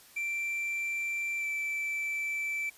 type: tone with pitch glide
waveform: triangle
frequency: 2349 to 2325 Hz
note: D7 to D7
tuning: 0 to -18 cents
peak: -29 dBFS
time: 0.16-2.7 s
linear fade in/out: 10 ms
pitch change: -18 cents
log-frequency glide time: 1.38-1.46 s
effects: white hiss -56 dBFS RMS until 2.77 s + resampled to 32000 Hz